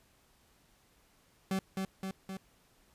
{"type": "tone with echo", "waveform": "40% pulse", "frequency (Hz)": 191, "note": "G3", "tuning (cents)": -45, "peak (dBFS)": -29, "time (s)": [1.51, 1.59], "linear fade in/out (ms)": 2, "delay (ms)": 260, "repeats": 3, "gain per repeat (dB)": -3, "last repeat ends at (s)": 2.37, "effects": ["pink hiss -67 dBFS RMS until 2.94 s", "resampled to 32000 Hz"]}